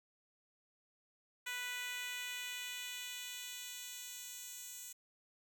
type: tone with high-pass filter sweep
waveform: 10% pulse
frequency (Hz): 493.9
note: B4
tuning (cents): 0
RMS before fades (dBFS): -45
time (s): 1.46-4.93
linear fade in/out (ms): 10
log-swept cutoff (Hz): 1700 to 6600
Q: 1.1
effects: none

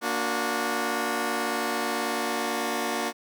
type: chord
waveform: 10% pulse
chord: Bb augmented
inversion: none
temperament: just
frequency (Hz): 233.1 / 291.4 / 364.2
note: Bb3 / D4 / F#4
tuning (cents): 0 / -13 / -27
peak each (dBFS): -22 / -23 / -22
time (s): 0.01-3.13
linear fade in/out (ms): 50
effects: none

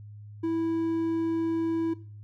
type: tone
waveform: triangle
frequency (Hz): 328.2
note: E4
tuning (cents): -8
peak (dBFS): -23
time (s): 0.43-1.94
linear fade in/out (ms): 10
effects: noise-tail reverb RT60 0.4 s tail -17 dB re dry + added 104 Hz sine -42 dBFS peak until 2.23 s

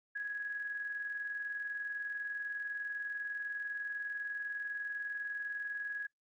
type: tone with tremolo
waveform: sine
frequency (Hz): 1666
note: G#6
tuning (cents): +5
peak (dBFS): -35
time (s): 0.15-6.07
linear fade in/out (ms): 10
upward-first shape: square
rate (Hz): 20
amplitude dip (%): 35
effects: noise-tail reverb RT60 0.1 s tail -24 dB re dry + Opus 48 kbps

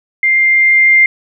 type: tone with level ramp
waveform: sine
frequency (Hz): 2102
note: C7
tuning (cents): +7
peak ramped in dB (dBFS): -8 to -4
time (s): 0.23-1.06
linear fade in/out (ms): 2
effects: none

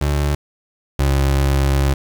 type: tone pair in turn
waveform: 30% pulse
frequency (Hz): 72.5 / 68.62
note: D2 / C#2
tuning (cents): -22 / -17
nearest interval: minor second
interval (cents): 95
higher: first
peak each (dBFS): -13 / -11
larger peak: second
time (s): 0.01-0.35 / 0.99-1.94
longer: second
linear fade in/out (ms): 5
effects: 7-bit

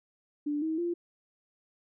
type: tone with pitch steps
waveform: sine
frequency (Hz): 293.7 / 318.4 / 345.3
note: D4 / D#4 / F4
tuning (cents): 0 / +40 / -20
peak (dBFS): -28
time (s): 0.46-0.94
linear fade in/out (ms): 10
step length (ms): 160
effects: none

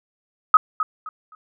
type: tone with echo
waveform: sine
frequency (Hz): 1267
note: D#6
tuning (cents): +31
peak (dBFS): -6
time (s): 0.54-0.57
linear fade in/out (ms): 2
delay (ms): 260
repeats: 3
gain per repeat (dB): -12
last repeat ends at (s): 1.35
effects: none

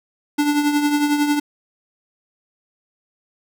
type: tone with tremolo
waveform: square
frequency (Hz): 293.1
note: D4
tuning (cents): -3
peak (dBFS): -14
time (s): 0.38-1.4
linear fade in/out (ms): 10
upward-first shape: triangle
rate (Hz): 11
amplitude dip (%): 60
effects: none

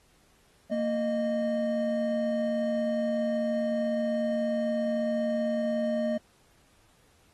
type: tone pair together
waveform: triangle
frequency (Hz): 230.4 / 615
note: A#3 / D#5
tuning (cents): -20 / -20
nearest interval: octave + perfect fourth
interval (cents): 1700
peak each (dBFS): -27 / -26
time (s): 0.71-6.18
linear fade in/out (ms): 10
effects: pink hiss -64 dBFS RMS until 7.33 s + AAC 32 kbps

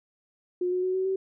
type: tone with pitch steps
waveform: sine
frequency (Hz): 359.2 / 364.8 / 370.6 / 376.4 / 382.3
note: F4 / F#4 / F#4 / F#4 / G4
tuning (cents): +49 / -24 / +3 / +30 / -43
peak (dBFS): -24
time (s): 0.61-1.16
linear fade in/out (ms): 5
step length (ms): 110
effects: none

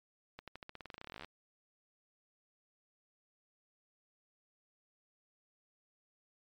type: accelerating click train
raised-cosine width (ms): 0.3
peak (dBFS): -30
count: 24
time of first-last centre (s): 0.39-1.246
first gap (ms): 87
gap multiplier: 0.91
effects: MP3 96 kbps

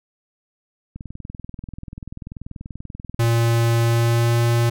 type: click train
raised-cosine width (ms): 5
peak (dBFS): -21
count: 48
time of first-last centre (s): 0.96-3.242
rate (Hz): 20.6
type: tone with pitch glide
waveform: square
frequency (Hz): 116.3 to 117.65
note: A#2 to A#2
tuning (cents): -4 to +16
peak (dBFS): -16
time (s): 3.19-4.7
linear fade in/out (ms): 10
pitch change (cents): +20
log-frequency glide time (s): 3.82-4.4
effects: none

